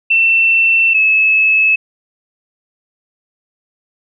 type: tone pair in turn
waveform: sine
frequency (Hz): 2686 / 2595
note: E7 / E7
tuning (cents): +32 / -28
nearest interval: minor second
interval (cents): 60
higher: first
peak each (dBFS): -8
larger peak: neither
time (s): 0.1-0.94 / 0.94-1.76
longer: first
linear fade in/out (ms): 10
effects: none